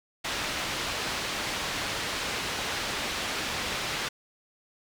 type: low-pass noise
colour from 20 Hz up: white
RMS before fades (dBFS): -32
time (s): 0.24-4.09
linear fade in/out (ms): 10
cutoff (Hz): 3900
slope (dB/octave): 12
effects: none